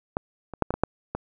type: clicks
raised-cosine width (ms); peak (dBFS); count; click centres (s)
1; -11 / -22 / -6 / -11 / -13 / -6 / -14; 7; 0.169 / 0.537 / 0.623 / 0.706 / 0.74 / 0.836 / 1.15
effects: none